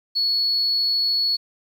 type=tone; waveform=sine; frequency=4387 Hz; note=C#8; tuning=19 cents flat; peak=-17 dBFS; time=0.15-1.37 s; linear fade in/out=20 ms; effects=tanh soft clip ceiling -14 dBFS + 9-bit